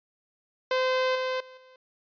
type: tone with level steps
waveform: sawtooth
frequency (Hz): 515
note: C5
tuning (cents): -28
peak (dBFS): -19 / -23 / -42 / -48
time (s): 0.71-1.76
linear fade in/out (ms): 2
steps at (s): 1.15 / 1.4 / 1.57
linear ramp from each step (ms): 5
effects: resampled to 11025 Hz